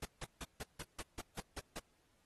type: noise bursts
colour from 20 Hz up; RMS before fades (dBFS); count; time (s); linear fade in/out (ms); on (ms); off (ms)
pink; -44; 10; 0.02-1.79; 5; 33; 160
effects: pink hiss -75 dBFS RMS until 2.25 s + AAC 32 kbps